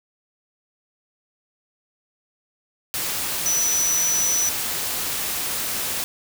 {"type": "tone in noise", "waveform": "sine", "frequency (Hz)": 5940, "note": "F#8", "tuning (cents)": 6, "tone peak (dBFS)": -19, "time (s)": [3.46, 4.49], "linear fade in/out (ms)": 0, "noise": "white", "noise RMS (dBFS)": -26, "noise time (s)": [2.94, 6.04], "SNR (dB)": 4, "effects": []}